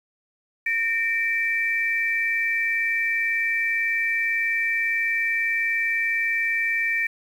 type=tone pair together; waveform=sine; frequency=1829.2 / 2331 Hz; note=A#6 / D7; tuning=-33 / -14 cents; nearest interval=major third; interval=419 cents; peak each=-24 / -23 dBFS; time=0.66-7.07 s; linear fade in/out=5 ms; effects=8-bit